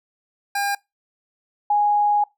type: tone pair in turn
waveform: 25% pulse / sine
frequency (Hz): 805 / 828.1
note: G5 / G#5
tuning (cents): +46 / -5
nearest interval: unison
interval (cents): 49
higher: second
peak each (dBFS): -17 / -15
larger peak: second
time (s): 0.55-0.75 / 1.7-2.24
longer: second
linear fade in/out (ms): 5
effects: noise-tail reverb RT60 0.2 s tail -23 dB re dry